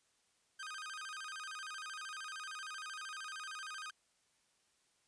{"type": "tone with vibrato", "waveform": "sawtooth", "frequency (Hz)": 1398, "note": "F6", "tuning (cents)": 1, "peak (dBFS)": -40, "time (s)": [0.59, 3.91], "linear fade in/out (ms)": 10, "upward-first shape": "square", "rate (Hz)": 13, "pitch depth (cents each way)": 200, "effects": ["white hiss -75 dBFS RMS until 5.07 s", "resampled to 22050 Hz"]}